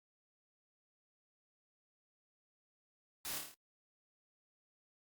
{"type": "noise with echo", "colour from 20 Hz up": "white", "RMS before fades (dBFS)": -43, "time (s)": [3.25, 3.38], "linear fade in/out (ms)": 0, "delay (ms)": 27, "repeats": 6, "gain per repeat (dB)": -3, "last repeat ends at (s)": 3.542, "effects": ["noise-tail reverb RT60 0.1 s tail -25 dB re dry", "Opus 48 kbps"]}